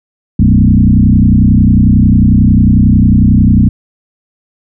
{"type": "tone with frequency modulation", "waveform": "sine", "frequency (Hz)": 148.4, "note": "D3", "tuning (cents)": 18, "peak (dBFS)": -3, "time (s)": [0.39, 3.69], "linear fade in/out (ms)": 5, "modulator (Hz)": 31.1, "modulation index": 3.2, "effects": []}